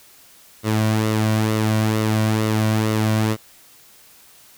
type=tone with flanger; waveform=sawtooth; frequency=108.9 Hz; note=A2; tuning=17 cents flat; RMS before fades=-19 dBFS; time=0.63-3.37 s; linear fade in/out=50 ms; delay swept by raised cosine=1.2 to 2.4 ms; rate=2.2 Hz; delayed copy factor=-0.5; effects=white hiss -49 dBFS RMS until 4.57 s